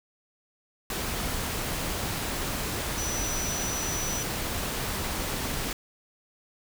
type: tone in noise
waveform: sine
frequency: 5920 Hz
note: F#8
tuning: in tune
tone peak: -32 dBFS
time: 2.98-4.23 s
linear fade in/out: 2 ms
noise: pink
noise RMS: -31 dBFS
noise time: 0.9-5.73 s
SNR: -4 dB
effects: none

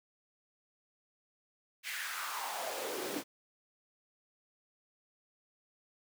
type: noise with high-pass filter sweep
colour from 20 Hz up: pink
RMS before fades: -39 dBFS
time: 1.83-3.24 s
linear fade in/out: 50 ms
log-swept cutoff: 2200 to 270 Hz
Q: 3.2
effects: none

